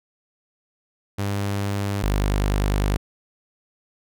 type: tone pair in turn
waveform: sawtooth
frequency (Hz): 100.3 / 49.98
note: G2 / G1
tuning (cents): +40 / +34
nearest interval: octave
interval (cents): 1206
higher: first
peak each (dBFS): -19 / -15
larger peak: second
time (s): 1.18-2.03 / 2.03-2.97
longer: second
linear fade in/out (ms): 10
effects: none